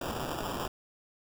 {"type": "noise with sample-and-hold", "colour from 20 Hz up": "violet", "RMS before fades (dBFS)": -35, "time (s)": [0.01, 0.68], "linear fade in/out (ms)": 5, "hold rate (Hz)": 2100, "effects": []}